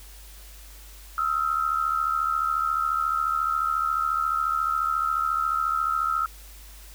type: tone pair together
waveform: sine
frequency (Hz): 1278.8 / 1353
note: D#6 / E6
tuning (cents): +47 / +45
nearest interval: minor second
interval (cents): 98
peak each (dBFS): -25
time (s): 1.18-6.26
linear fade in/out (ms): 2
effects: added 50 Hz sine -44 dBFS peak until 6.94 s + white hiss -49 dBFS RMS until 6.94 s